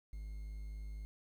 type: tone with quantisation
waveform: triangle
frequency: 52 Hz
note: G#1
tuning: 3 cents sharp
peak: -40 dBFS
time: 0.13-1.05 s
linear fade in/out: 0 ms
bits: 11
effects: none